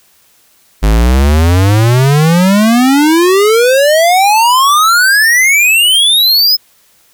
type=exponential sweep; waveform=square; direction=up; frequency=50.1 to 5180 Hz; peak=-6 dBFS; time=0.82-6.57 s; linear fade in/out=20 ms; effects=white hiss -49 dBFS RMS until 7.13 s